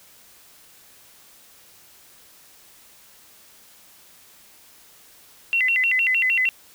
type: tone with vibrato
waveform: sine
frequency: 2349 Hz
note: D7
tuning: in tune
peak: -17 dBFS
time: 5.53-6.49 s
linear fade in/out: 0 ms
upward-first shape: square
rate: 6.5 Hz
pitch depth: 260 cents each way
effects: white hiss -51 dBFS RMS until 6.74 s